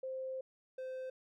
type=tone pair in turn; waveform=sine / triangle; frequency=523.3 / 517.9 Hz; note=C5 / C5; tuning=0 / -18 cents; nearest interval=unison; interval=18 cents; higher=first; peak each=-38 / -38 dBFS; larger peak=neither; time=0.03-0.41 / 0.78-1.1 s; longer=first; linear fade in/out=5 ms; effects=none